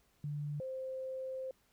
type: tone pair in turn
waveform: sine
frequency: 146.83 / 523.2 Hz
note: D3 / C5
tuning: 0 / 0 cents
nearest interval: octave + minor seventh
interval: 2200 cents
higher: second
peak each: -36 / -38 dBFS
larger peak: first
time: 0.24-0.6 / 0.6-1.51 s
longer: second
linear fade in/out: 2 ms
effects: pink hiss -72 dBFS RMS until 1.72 s